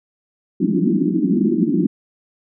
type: band-pass noise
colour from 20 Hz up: pink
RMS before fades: -17 dBFS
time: 0.6-1.87 s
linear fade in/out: 10 ms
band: 170 to 360 Hz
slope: 96 dB/octave
effects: none